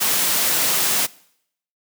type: noise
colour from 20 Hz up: white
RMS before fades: -19 dBFS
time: 0-1.07 s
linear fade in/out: 20 ms
effects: noise-tail reverb RT60 0.7 s tail -22 dB re dry + high-pass 150 Hz 12 dB/octave